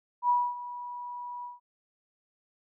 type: tone with ADSR envelope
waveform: sine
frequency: 974 Hz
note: B5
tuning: 24 cents flat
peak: -20 dBFS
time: 0.22-1.6 s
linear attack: 73 ms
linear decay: 250 ms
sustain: -16 dB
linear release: 160 ms
effects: none